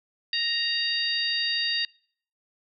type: harmonic tone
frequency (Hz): 932.3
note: A#5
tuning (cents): 0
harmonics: 2 / 3 / 4 / 5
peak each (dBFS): -31 / -30 / -29 / -28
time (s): 0.33-1.85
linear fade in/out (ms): 2
effects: noise-tail reverb RT60 0.6 s tail -26 dB re dry